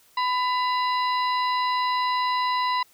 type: harmonic tone with a mistuned harmonic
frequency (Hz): 1000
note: B5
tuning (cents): +21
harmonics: 1 / 2 / 3 / 4 / 5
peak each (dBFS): -22 / -31 / -37 / -33 / -41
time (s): 0.17-2.83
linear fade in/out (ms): 5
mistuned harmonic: 3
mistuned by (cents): -110
effects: white hiss -58 dBFS RMS until 2.93 s